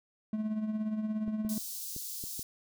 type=tone with tremolo; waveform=triangle; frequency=215.6 Hz; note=A3; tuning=35 cents flat; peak=-26 dBFS; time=0.33-1.58 s; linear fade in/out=2 ms; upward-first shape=triangle; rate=17 Hz; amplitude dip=60%
type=clicks; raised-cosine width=3 ms; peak=-31 dBFS; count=5; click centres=1.279 / 1.449 / 1.964 / 2.239 / 2.394 s
type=high-pass noise; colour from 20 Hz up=white; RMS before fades=-40 dBFS; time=1.49-2.43 s; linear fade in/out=2 ms; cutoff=4400 Hz; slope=24 dB/octave
effects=none